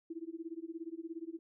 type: tone with tremolo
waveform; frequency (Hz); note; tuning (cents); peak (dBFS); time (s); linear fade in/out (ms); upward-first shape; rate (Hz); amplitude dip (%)
sine; 329.6; E4; 0; -37; 0.1-1.39; 5; sine; 17; 95
effects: none